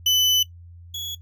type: tone pair in turn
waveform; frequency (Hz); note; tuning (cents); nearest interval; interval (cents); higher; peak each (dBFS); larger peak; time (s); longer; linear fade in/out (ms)
35% pulse; 3000 / 3367; F#7 / G#7; +23 / +23; major second; 200; second; -14 / -26; first; 0.06-0.43 / 0.94-1.15; first; 5
effects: noise-tail reverb RT60 0.1 s tail -18 dB re dry + added 86 Hz sine -41 dBFS peak until 1.21 s